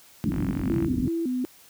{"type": "low-pass noise", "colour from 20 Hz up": "white", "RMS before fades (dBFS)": -26, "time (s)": [0.24, 1.08], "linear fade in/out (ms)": 0, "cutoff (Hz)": 300, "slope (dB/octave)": 48}
{"type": "click train", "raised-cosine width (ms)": 0.5, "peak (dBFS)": -24, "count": 26, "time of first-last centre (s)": [0.32, 0.846], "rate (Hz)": 47.5}
{"type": "tone with vibrato", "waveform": "sine", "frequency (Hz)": 289.8, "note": "D4", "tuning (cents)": -23, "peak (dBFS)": -24, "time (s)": [0.7, 1.45], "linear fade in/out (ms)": 0, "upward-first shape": "square", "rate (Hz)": 2.7, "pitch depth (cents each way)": 240}
{"effects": ["white hiss -53 dBFS RMS until 1.69 s", "high-pass 60 Hz 12 dB/octave"]}